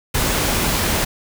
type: noise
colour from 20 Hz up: pink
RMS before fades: -19 dBFS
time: 0.14-1.05 s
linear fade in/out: 10 ms
effects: none